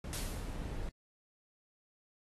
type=noise; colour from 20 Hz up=brown; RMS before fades=-40 dBFS; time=0.04-0.89 s; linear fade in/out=2 ms
type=noise with exponential decay; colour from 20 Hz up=white; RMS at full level=-39 dBFS; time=0.13-0.78 s; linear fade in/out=0 ms; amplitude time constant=140 ms
effects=AAC 32 kbps